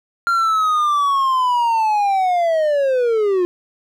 triangle linear sweep, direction down, 1391 to 349.2 Hz, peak -12 dBFS, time 0.27-3.45 s, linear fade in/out 0 ms, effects none

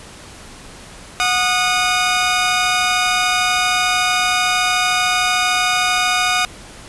15% pulse tone pair together, 732 / 1231.1 Hz, F#5 / D#6, -19 / -19 cents, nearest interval major sixth, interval 900 cents, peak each -11 dBFS, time 1.2-6.45 s, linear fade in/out 0 ms, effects pink hiss -38 dBFS RMS until 6.88 s + resampled to 24000 Hz

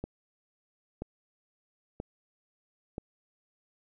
click train, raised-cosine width 2 ms, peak -22 dBFS, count 4, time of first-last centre 0.04-2.981 s, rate 1.02 Hz, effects none

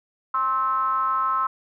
triangle ring-modulated tone, 123.5 Hz, B2, in tune, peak -15 dBFS, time 0.34-1.47 s, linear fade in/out 5 ms, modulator 1180 Hz, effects none

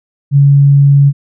sine tone, 140.8 Hz, C#3, 27 cents sharp, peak -3 dBFS, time 0.31-1.13 s, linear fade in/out 50 ms, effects none

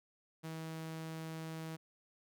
sawtooth tone, 160.8 Hz, E3, 43 cents flat, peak -38 dBFS, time 0.43-1.77 s, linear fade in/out 20 ms, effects none

